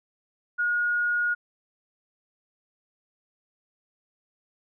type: tone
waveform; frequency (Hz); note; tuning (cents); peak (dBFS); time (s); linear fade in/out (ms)
sine; 1440; F#6; -47; -22; 0.58-1.35; 20
effects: none